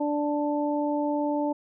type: harmonic tone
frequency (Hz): 293.7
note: D4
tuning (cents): 0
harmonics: 1 / 2 / 3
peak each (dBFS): -26 / -29 / -31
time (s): 0-1.53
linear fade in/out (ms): 10
effects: none